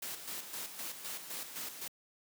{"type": "noise with tremolo", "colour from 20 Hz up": "white", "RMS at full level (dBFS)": -41, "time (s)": [0.02, 1.88], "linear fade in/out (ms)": 5, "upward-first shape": "square", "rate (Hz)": 3.9, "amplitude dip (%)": 55, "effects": ["high-pass 150 Hz 12 dB/octave"]}